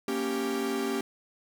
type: chord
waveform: 45% pulse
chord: G diminished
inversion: first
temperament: equal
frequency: 233.1 / 277.2 / 392 Hz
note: Bb3 / Db4 / G4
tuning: 0 / 0 / 0 cents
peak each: -34 / -33 / -31 dBFS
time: 0.08-1.01 s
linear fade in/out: 2 ms
effects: none